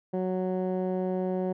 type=tone with low-pass filter; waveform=15% pulse; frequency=185 Hz; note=F#3; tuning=in tune; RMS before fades=-29 dBFS; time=0.13-1.53 s; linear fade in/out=10 ms; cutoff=610 Hz; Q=0.88; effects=none